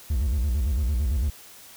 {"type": "tone with vibrato", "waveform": "triangle", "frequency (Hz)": 66.3, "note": "C2", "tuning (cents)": 23, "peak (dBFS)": -19, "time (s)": [0.1, 1.3], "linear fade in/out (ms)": 5, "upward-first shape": "square", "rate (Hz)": 8.9, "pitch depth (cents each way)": 210, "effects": ["white hiss -47 dBFS RMS until 1.76 s"]}